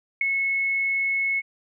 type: tone with ADSR envelope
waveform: sine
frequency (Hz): 2191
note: C#7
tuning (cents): -21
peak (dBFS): -15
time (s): 0.21-1.42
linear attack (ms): 4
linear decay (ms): 4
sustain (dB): -6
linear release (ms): 36
effects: none